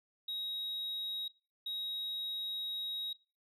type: tone bursts at uneven times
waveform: sine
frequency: 3799 Hz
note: A#7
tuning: 32 cents sharp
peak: -34 dBFS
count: 2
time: 0.28-1.28 / 1.66-3.13 s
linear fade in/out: 5 ms
effects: noise-tail reverb RT60 0.3 s tail -19 dB re dry + tanh soft clip ceiling -35 dBFS